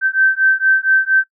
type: beating tone pair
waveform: sine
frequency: 1549 / 1553.3 Hz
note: G6 / G6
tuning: -21 / -16 cents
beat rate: 4.3 Hz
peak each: -14 dBFS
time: 0.01-1.24 s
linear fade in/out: 50 ms
effects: noise-tail reverb RT60 0.1 s tail -22 dB re dry